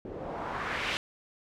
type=noise with low-pass filter sweep; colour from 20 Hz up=white; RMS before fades=-35 dBFS; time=0.05-0.97 s; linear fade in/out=0 ms; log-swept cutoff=380 to 3100 Hz; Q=1.6; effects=none